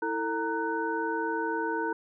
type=tone cluster; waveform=sine; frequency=327.9 / 448.2 / 928 / 1495 Hz; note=E4 / A4 / A#5 / F#6; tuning=-9 / +32 / -8 / +17 cents; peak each=-33 / -33 / -32 / -34 dBFS; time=0.02-1.93 s; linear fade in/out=5 ms; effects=none